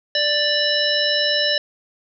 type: harmonic tone with a mistuned harmonic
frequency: 589 Hz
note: D5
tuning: 5 cents sharp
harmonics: 1 / 3 / 5 / 7 / 9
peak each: -23 / -23 / -23 / -23 / -23 dBFS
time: 0.15-1.58 s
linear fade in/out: 2 ms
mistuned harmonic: 7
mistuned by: -68 cents
effects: none